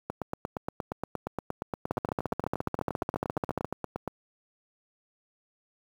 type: two click trains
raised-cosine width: 1 ms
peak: -17 / -14 dBFS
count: 35 / 26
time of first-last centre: 0.1-4.077 / 1.91-3.646 s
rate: 8.55 / 14.4 Hz
effects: high-pass 80 Hz 12 dB/octave + 8-bit